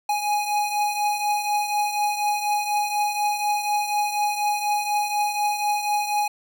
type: beating tone pair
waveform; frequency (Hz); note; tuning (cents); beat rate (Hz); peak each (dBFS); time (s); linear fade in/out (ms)
square; 830.6 / 834.7; G#5 / G#5; 0 / +9; 4.1; -23 / -29; 0.09-6.28; 5
effects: none